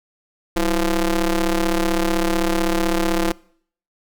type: ring-modulated tone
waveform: sawtooth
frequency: 173.9 Hz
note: F3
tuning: 7 cents flat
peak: -10 dBFS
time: 0.56-3.32 s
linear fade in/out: 5 ms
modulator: 156 Hz
effects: noise-tail reverb RT60 0.6 s tail -24 dB re dry